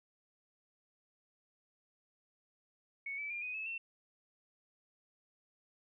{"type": "tone with pitch steps", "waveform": "sine", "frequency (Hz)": [2217, 2306, 2398, 2494, 2594, 2698], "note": ["C#7", "D7", "D7", "D#7", "E7", "E7"], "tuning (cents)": [0, -32, 36, 3, -28, 40], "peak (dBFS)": -38, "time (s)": [3.06, 3.78], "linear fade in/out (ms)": 5, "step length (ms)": 120, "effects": []}